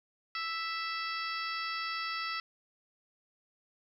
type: harmonic tone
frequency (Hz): 659.3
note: E5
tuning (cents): 0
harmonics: 2 / 3 / 4 / 5 / 6 / 7 / 8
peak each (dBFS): -37 / -40 / -42 / -47 / -48 / -43 / -44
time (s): 0.35-2.4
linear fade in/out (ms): 2
effects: 11-bit